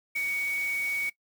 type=tone in noise; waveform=sine; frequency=2241 Hz; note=C#7; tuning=18 cents sharp; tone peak=-27 dBFS; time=0.15-1.1 s; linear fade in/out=10 ms; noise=white; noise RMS=-43 dBFS; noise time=0.15-1.1 s; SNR=+13 dB; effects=noise-tail reverb RT60 0.1 s tail -18 dB re dry